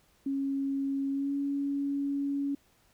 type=tone with pitch glide; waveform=sine; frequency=274.5 to 280.8 Hz; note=C#4 to C#4; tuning=-17 to +22 cents; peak=-28 dBFS; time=0.26-2.55 s; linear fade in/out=5 ms; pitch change=+39 cents; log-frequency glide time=1.11-1.33 s; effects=pink hiss -66 dBFS RMS until 2.93 s